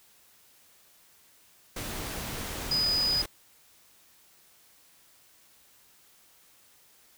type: tone in noise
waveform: sine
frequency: 4971 Hz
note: D#8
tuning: 2 cents flat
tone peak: -24 dBFS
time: 2.71-3.22 s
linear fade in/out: 5 ms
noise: pink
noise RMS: -36 dBFS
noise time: 1.76-3.26 s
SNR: +9 dB
effects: white hiss -60 dBFS RMS until 7.17 s